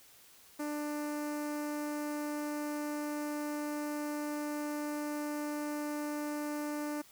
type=tone with notch filter; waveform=sawtooth; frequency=296.4 Hz; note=D4; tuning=16 cents sharp; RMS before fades=-37 dBFS; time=0.59-7.02 s; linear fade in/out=10 ms; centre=3400 Hz; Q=0.89; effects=white hiss -59 dBFS RMS until 7.11 s